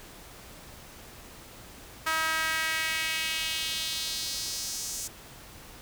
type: tone with high-pass filter sweep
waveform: sawtooth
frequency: 319.6 Hz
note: D#4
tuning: 47 cents sharp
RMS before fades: -31 dBFS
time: 2.06-5.08 s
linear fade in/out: 10 ms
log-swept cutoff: 1300 to 6900 Hz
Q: 2.1
effects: pink hiss -48 dBFS RMS until 5.81 s